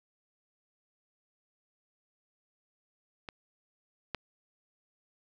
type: clicks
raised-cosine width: 0.3 ms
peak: -24 / -17 dBFS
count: 2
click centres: 3.288 / 4.147 s
effects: none